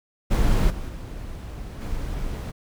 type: noise with level steps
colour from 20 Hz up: brown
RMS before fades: -19 / -31 / -34 / -29 dBFS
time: 0.3-2.52 s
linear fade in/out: 20 ms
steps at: 0.69 / 0.88 / 1.8 s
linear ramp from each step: 20 ms
effects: none